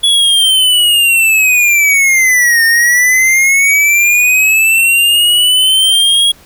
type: linear two-way sweep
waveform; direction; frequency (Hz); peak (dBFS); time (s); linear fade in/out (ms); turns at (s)
square; down then up; 3399 to 1820 to 3317; -7; 0.03-6.32; 10; 2.64
effects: pink hiss -42 dBFS RMS until 6.45 s